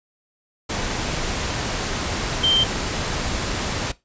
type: tone in noise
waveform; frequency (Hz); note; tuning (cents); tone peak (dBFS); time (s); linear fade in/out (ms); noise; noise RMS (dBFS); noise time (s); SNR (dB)
sine; 3136; G7; 0; -15; 2.43-2.64; 10; pink; -25; 0.69-3.92; +7
effects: noise-tail reverb RT60 0.2 s tail -18 dB re dry + resampled to 16000 Hz